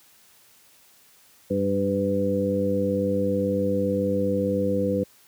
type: harmonic tone with a mistuned harmonic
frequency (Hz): 98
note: G2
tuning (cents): 0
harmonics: 1 / 2 / 3 / 4 / 5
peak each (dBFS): -31 / -26 / -29 / -33 / -24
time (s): 1.5-5.04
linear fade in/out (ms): 10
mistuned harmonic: 5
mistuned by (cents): +32
effects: white hiss -56 dBFS RMS until 5.27 s + high-pass 60 Hz 12 dB/octave